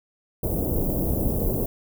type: band-stop noise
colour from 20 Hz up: pink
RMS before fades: -24 dBFS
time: 0.43-1.66 s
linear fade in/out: 5 ms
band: 580 to 14000 Hz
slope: 24 dB/octave
effects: none